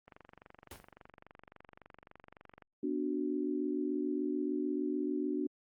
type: click train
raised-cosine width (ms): 0.5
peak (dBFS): -37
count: 61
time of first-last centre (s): 0.08-2.622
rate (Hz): 23.6
type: noise with exponential decay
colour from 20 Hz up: pink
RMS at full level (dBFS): -44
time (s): 0.71-0.92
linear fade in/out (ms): 2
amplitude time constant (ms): 45
type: chord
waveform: sine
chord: B minor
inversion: none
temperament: equal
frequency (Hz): 246.9 / 293.7 / 370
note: B3 / D4 / F#4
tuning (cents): 0 / 0 / 0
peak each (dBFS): -38 / -34 / -37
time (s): 2.83-5.47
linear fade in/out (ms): 5
effects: Opus 24 kbps